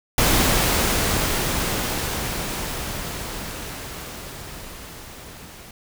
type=noise with level ramp; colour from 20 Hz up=pink; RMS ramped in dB=-17 to -42 dBFS; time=0.18-5.71 s; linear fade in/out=2 ms; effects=none